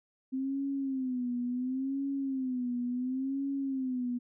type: tone with vibrato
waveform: sine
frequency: 259.6 Hz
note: C4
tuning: 13 cents flat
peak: -30 dBFS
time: 0.32-4.19 s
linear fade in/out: 20 ms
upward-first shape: sine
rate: 0.71 Hz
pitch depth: 110 cents each way
effects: none